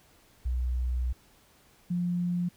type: tone pair in turn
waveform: sine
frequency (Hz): 62 / 176.07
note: B1 / F3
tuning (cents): +7 / +14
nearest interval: octave + tritone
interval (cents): 1807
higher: second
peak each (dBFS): -26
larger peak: neither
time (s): 0.45-1.13 / 1.9-2.49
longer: first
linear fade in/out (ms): 10
effects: pink hiss -61 dBFS RMS until 2.56 s